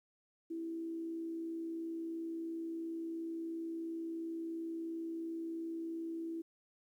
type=tone with frequency modulation; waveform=sine; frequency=329.6 Hz; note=E4; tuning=in tune; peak=-38 dBFS; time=0.5-6.42 s; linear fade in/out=10 ms; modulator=62.9 Hz; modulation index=0.22; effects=12-bit